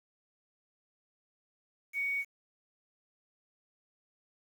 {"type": "tone with quantisation", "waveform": "sine", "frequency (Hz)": 2238, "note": "C#7", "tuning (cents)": 16, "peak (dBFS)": -30, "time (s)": [1.93, 2.25], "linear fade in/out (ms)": 50, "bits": 9, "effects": []}